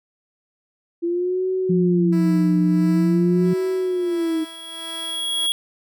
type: tone with vibrato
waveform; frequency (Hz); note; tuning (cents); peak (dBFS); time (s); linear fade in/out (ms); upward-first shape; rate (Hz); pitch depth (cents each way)
sine; 337.4; E4; +40; -19; 1.02-4.45; 20; sine; 0.47; 180
type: tone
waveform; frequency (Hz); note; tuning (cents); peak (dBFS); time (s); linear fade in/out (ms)
sine; 176.4; F3; +18; -16; 1.69-3.54; 10
type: tone with tremolo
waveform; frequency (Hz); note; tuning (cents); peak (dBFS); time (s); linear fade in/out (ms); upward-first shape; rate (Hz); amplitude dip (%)
10% pulse; 329.6; E4; 0; -26; 2.12-5.47; 10; sine; 1.5; 65
type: tone with exponential growth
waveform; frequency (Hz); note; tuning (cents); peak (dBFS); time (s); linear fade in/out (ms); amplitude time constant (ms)
square; 3322; G#7; 0; -18; 3.45-5.52; 0; 450
effects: none